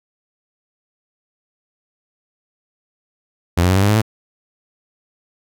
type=tone with pitch steps; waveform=sawtooth; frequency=86.3 / 89.91 / 93.68 / 97.6 / 101.68 / 105.94 / 110.38 Hz; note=F2 / F#2 / F#2 / G2 / G#2 / G#2 / A2; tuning=-20 / -49 / +22 / -7 / -36 / +35 / +6 cents; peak=-8 dBFS; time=3.57-4.018 s; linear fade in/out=10 ms; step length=64 ms; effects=none